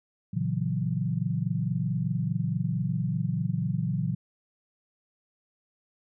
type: chord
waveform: sine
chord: F# dominant seventh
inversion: first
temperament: equal with one note detuned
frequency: 116.54 / 140.2 / 164.81 / 185 Hz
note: A#2 / C#3 / E3 / F#3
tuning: 0 / +20 / 0 / 0 cents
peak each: -31 / -31 / -30 / -32 dBFS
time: 0.33-4.15 s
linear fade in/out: 10 ms
effects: none